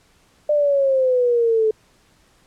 sine exponential sweep, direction down, 601 to 431.5 Hz, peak -14 dBFS, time 0.49-1.71 s, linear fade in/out 5 ms, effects pink hiss -57 dBFS RMS until 2.46 s + low-pass 10000 Hz 12 dB/octave

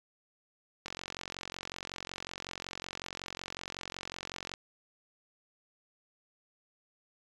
click train, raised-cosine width 0.2 ms, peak -21 dBFS, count 168, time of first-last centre 0.86-4.538 s, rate 45.4 Hz, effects resampled to 24000 Hz

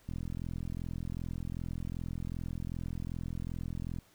click train, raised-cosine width 5 ms, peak -26 dBFS, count 167, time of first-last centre 0.09-3.987 s, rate 42.6 Hz, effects pink hiss -64 dBFS RMS until 4.14 s

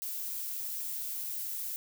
violet noise, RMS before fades -37 dBFS, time 0.02-1.76 s, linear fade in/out 0 ms, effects none

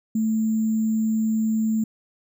sine tone with sample-and-hold, 220 Hz, A3, in tune, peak -19 dBFS, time 0.15-1.84 s, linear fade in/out 5 ms, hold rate 7350 Hz, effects none

